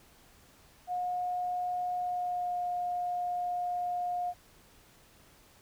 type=tone with pitch glide; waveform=sine; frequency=720 to 712.6 Hz; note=F#5 to F5; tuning=-47 to +35 cents; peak=-30 dBFS; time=0.87-4.34 s; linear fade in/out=50 ms; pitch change=-18 cents; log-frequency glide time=1.97-2.6 s; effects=pink hiss -60 dBFS RMS until 5.61 s